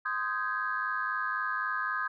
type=chord; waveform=sine; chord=Ab major seventh; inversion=first; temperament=just; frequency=1038.3 / 1245.9 / 1557.4 / 1661.2 Hz; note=C6 / Eb6 / G6 / Ab6; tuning=-14 / +2 / -12 / 0 cents; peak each=-36 / -33 / -35 / -34 dBFS; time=0.05-2.08 s; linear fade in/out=10 ms; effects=tanh soft clip ceiling -19 dBFS